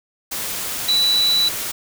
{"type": "tone in noise", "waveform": "sine", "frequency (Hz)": 3951, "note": "B7", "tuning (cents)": 0, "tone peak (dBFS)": -14, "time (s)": [0.88, 1.49], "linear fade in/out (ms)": 10, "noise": "white", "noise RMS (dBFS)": -26, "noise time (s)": [0.31, 1.72], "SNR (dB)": 9, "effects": []}